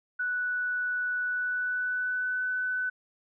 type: tone with pitch glide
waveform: sine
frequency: 1480 to 1502.4 Hz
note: F#6 to F#6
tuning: 0 to +26 cents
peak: -27 dBFS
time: 0.19-2.9 s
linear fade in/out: 10 ms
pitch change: +26 cents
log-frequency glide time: 1.24-2.46 s
effects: none